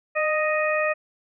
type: harmonic tone with a mistuned harmonic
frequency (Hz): 622.3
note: D#5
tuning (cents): 0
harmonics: 1 / 2 / 3 / 4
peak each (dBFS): -23 / -28 / -27 / -28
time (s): 0.15-0.94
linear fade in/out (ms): 20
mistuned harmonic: 1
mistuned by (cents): -30
effects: none